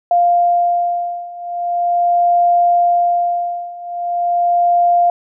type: beating tone pair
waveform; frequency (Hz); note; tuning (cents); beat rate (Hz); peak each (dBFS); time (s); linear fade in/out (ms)
sine; 698.5 / 698.91; F5 / F5; 0 / +1; 0.41; -16 / -14; 0.11-5.1; 2
effects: none